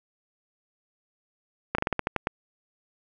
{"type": "slowing click train", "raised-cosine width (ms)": 0.5, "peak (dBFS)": -9, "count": 9, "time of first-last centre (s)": [1.75, 2.271], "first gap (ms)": 34, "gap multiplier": 1.18, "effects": []}